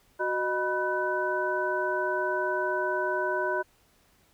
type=tone cluster; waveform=sine; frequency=370.6 / 615 / 980 / 1507 Hz; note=F#4 / D#5 / B5 / F#6; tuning=+3 / -20 / -14 / +31 cents; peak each=-31 dBFS; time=0.19-3.63 s; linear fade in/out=20 ms; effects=pink hiss -64 dBFS RMS until 4.33 s